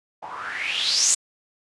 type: noise with low-pass filter sweep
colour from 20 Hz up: blue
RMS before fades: -24 dBFS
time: 0.22-1.15 s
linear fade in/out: 10 ms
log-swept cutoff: 800 to 7900 Hz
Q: 6.2
effects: resampled to 24000 Hz